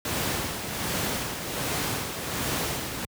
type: noise with tremolo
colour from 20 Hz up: pink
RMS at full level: -27 dBFS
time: 0.05-3.05 s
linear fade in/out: 2 ms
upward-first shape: sine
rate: 1.3 Hz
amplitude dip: 50%
effects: high-pass 80 Hz 12 dB/octave